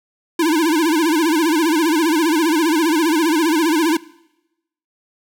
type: tone with vibrato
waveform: square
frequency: 320 Hz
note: D#4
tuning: 49 cents sharp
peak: -14 dBFS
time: 0.39-3.97 s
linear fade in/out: 5 ms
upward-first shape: sine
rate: 15 Hz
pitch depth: 130 cents each way
effects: noise-tail reverb RT60 0.9 s tail -21 dB re dry